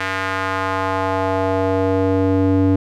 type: tone with band-pass filter sweep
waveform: square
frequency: 95.1 Hz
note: F#2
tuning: 48 cents sharp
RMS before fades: -18 dBFS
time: 0-2.76 s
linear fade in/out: 5 ms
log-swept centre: 1800 to 280 Hz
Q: 1.5
effects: none